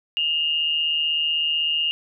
sine tone with amplitude modulation, 2835 Hz, F7, 25 cents sharp, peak -17 dBFS, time 0.17-1.91 s, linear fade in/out 0 ms, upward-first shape sine, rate 156 Hz, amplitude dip 55%, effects none

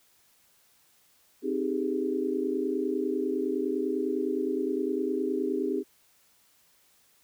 sine chord, Ab major seventh, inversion first, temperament equal with one note detuned, 261.6 / 311.1 / 392 / 421.8 Hz, C4 / Eb4 / G4 / Ab4, 0 / 0 / 0 / +27 cents, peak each -32 / -32 / -30 / -34 dBFS, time 1.42-5.84 s, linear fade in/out 50 ms, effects white hiss -64 dBFS RMS until 7.23 s

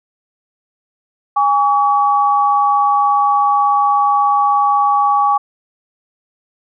sine tone pair together, 819 / 1135.5 Hz, G#5 / C#6, -24 / +41 cents, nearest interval tritone, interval 565 cents, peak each -13 dBFS, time 1.36-5.38 s, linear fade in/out 10 ms, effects none

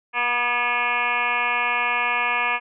sine tone with frequency modulation, 1697 Hz, G#6, 37 cents sharp, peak -19 dBFS, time 0.13-2.6 s, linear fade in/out 50 ms, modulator 243 Hz, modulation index 3.9, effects none

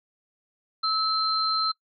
sine tone pair together, 1300 / 4127 Hz, E6 / C8, -24 / -25 cents, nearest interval octave + minor sixth, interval 1999 cents, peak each -25 dBFS, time 0.83-1.72 s, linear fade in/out 10 ms, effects noise-tail reverb RT60 0.1 s tail -23 dB re dry

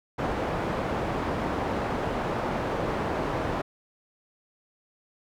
white low-pass noise, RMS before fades -29 dBFS, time 0.18-3.62 s, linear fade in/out 10 ms, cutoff 820 Hz, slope 12 dB/octave, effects none

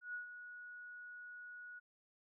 sine tone with ADSR envelope, 1460 Hz, F#6, 24 cents flat, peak -40 dBFS, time 0.01-1.8 s, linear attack 130 ms, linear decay 120 ms, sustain -9 dB, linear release 19 ms, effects none

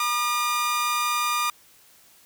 sawtooth tone pair together, 961 / 1210.8 Hz, B5 / D#6, -48 / -48 cents, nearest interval major third, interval 400 cents, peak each -28 / -19 dBFS, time 0-1.5 s, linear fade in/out 2 ms, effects white hiss -55 dBFS RMS until 2.25 s

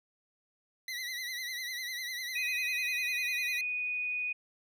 25% pulse tone with vibrato, 1991 Hz, B6, 14 cents sharp, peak -32 dBFS, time 0.88-3.61 s, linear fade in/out 2 ms, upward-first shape triangle, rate 10 Hz, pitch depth 92 cents each way
sine tone with pitch glide, 2500 to 2478 Hz, D#7 to D#7, +8 to -8 cents, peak -31 dBFS, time 2.35-4.33 s, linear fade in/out 10 ms, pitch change -16 cents, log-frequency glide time 2.7-3.3 s
effects none

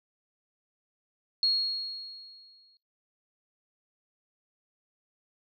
sine tone with exponential decay, 4300 Hz, C8, 47 cents sharp, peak -21 dBFS, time 1.43-2.77 s, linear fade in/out 1 ms, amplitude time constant 290 ms, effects noise-tail reverb RT60 0.3 s tail -23 dB re dry

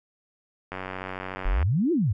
click train, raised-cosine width 0.5 ms, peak -18 dBFS, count 86, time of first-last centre 0.72-1.627 s, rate 93.7 Hz
sine exponential two-way sweep, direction up then down, 30.87 to 370 to 87.7 Hz, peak -20 dBFS, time 1.45-2.13 s, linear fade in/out 10 ms, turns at 1.92 s
effects none

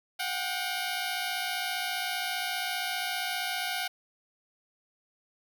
10% pulse tone pair together, 723 / 778.1 Hz, F#5 / G5, -40 / -13 cents, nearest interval minor second, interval 127 cents, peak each -24 / -26 dBFS, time 0.19-3.88 s, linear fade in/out 10 ms, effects none

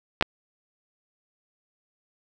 clicks, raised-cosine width 0.3 ms, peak -4 dBFS, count 2, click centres 0.211 / 0.225 s, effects none

